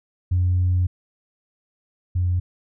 sine tone pair in turn, 90.2 / 89.42 Hz, F#2 / F2, -44 / +41 cents, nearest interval unison, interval 15 cents, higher first, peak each -15 / -17 dBFS, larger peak first, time 0.31-0.87 / 2.15-2.4 s, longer first, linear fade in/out 10 ms, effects tanh soft clip ceiling -13 dBFS

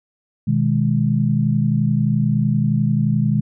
sine chord, G# minor, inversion first, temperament just, 124.59 / 155.74 / 207.7 Hz, B2 / D#3 / G#3, +16 / +2 / 0 cents, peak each -19 dBFS, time 0.47-3.41 s, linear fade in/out 10 ms, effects none

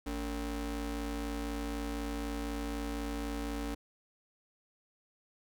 35% pulse ring-modulated tone, 170 Hz, F3, 46 cents flat, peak -30 dBFS, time 0.06-3.75 s, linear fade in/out 10 ms, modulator 117 Hz, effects none

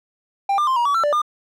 triangle tone with pitch steps, 793 / 1196 / 1047 / 952 / 1140 / 1343 / 587 / 1207 Hz, G5 / D6 / C6 / A#5 / C#6 / E6 / D5 / D6, +20 / +31 / +1 / +36 / +48 / +32 / -1 / +47 cents, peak -14 dBFS, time 0.49-1.218 s, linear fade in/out 5 ms, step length 91 ms, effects none

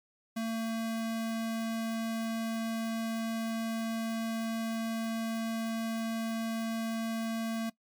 square tone, 225.8 Hz, A3, 45 cents sharp, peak -32 dBFS, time 0.36-7.7 s, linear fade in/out 10 ms, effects noise-tail reverb RT60 0.1 s tail -20 dB re dry + MP3 96 kbps

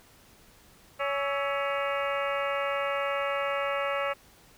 harmonic tone with a mistuned harmonic, 280 Hz, C#4, 18 cents sharp, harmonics 2 / 3 / 4 / 5 / 6 / 7 / 8 / 9 / 10, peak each -30 / -39 / -35 / -34 / -40 / -39 / -38 / -42 / -41 dBFS, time 0.99-4.14 s, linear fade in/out 20 ms, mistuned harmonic 5, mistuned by -99 cents, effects pink hiss -57 dBFS RMS until 4.57 s

